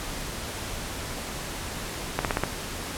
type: slowing click train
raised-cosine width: 0.5 ms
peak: -8 dBFS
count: 5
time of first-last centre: 2.19-2.436 s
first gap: 58 ms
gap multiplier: 1.04
effects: pink hiss -34 dBFS RMS until 2.97 s + low-pass 12000 Hz 12 dB/octave